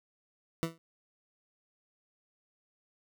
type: tone with exponential decay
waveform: 20% pulse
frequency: 164.81 Hz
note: E3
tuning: in tune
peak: -21 dBFS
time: 0.63-0.78 s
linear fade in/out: 0 ms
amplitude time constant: 32 ms
effects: none